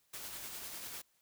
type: noise with tremolo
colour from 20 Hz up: white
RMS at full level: -44 dBFS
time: 0.13-1.02 s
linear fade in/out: 10 ms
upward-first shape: sine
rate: 10 Hz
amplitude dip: 30%
effects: white hiss -74 dBFS RMS until 1.21 s